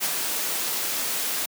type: noise with ADSR envelope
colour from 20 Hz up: white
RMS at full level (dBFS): -23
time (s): 0-1.46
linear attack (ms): 42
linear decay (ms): 31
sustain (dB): -4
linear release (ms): 7
effects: high-pass 200 Hz 12 dB/octave